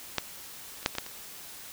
clicks, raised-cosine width 0.2 ms, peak -8 / -27 / -6 / -20 / -11 / -23 dBFS, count 6, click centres 0.183 / 0.829 / 0.861 / 0.952 / 0.984 / 1.064 s, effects white hiss -45 dBFS RMS until 1.72 s

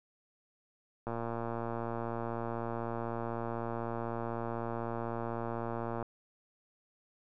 click train, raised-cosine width 1 ms, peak -23 dBFS, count 576, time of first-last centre 1.07-6.027 s, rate 116 Hz, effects none

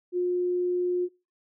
sine tone, 357.6 Hz, F4, 41 cents sharp, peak -23 dBFS, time 0.12-1.09 s, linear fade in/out 50 ms, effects noise-tail reverb RT60 0.3 s tail -23 dB re dry

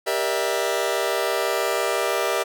sawtooth chord, E half-diminished seventh, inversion first, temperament just, 395.6 / 474.7 / 593.3 / 659.3 Hz, G4 / Bb4 / D5 / E5, +16 / +31 / +18 / 0 cents, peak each -23 dBFS, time 0.06-2.44 s, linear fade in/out 20 ms, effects none

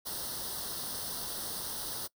white noise with comb filter, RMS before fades -38 dBFS, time 0.05-2.08 s, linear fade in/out 20 ms, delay 0.21 ms, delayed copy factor +0.85, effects noise-tail reverb RT60 0.1 s tail -23 dB re dry

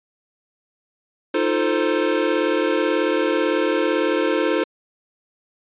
square chord, F dominant seventh, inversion third, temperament equal with one note detuned, 311.1 / 349.2 / 444.6 / 523.3 Hz, Eb4 / F4 / A4 / C5, 0 / 0 / +18 / 0 cents, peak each -24 dBFS, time 1.34-4.64 s, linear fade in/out 5 ms, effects resampled to 8000 Hz

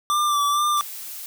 square tone with vibrato, 1174.7 Hz, D6, in tune, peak -19 dBFS, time 0.1-0.81 s, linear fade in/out 0 ms, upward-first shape sine, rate 2.2 Hz, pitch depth 34 cents each way
blue noise, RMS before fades -35 dBFS, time 0.77-1.26 s, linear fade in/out 0 ms
effects none

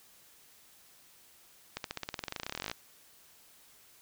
accelerating click train, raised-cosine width 0.2 ms, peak -18 dBFS, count 26, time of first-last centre 1.77-2.715 s, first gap 72 ms, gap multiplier 0.94, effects white hiss -60 dBFS RMS until 4.01 s

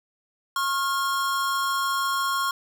square tone pair together, 1086 / 1400 Hz, C#6 / F6, -36 / +4 cents, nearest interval major third, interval 440 cents, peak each -25 / -29 dBFS, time 0.56-2.51 s, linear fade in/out 2 ms, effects none

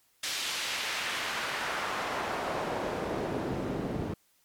pink noise with band-pass filter sweep, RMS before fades -33 dBFS, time 0.23-4.14 s, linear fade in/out 5 ms, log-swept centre 4400 to 210 Hz, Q 0.9, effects white hiss -68 dBFS RMS until 4.44 s + MP3 96 kbps

